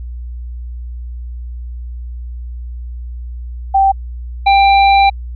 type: tone pair in turn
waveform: sine / square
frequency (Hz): 780 / 790.4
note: G5 / G5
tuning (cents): -9 / +14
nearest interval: unison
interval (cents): 23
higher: second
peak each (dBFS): -7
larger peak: neither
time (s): 3.74-3.92 / 4.46-5.1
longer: second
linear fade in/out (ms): 10
effects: added 60 Hz sine -23 dBFS peak until 5.35 s + resampled to 11025 Hz